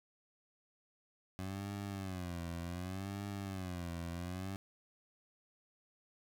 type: tone with vibrato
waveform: 20% pulse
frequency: 92.5 Hz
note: F#2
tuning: in tune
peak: -35 dBFS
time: 1.39-4.56 s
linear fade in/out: 0 ms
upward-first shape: sine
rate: 0.67 Hz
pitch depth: 150 cents each way
effects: none